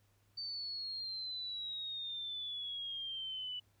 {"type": "exponential sweep", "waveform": "sine", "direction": "down", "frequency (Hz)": [4589, 2960], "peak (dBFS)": -39, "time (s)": [0.37, 3.6], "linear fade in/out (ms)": 10, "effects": ["added 101 Hz sine -70 dBFS peak until 3.8 s", "pink hiss -75 dBFS RMS until 3.8 s"]}